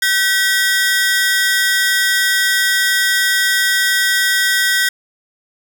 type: ring-modulated tone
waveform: sawtooth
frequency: 1731 Hz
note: A6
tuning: 29 cents flat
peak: -6 dBFS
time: 0.02-4.89 s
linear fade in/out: 5 ms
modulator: 200 Hz
effects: none